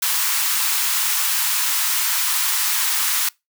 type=high-pass noise; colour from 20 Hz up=white; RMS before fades=-20 dBFS; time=0.02-3.29 s; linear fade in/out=5 ms; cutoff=870 Hz; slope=48 dB/octave; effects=noise-tail reverb RT60 0.2 s tail -24 dB re dry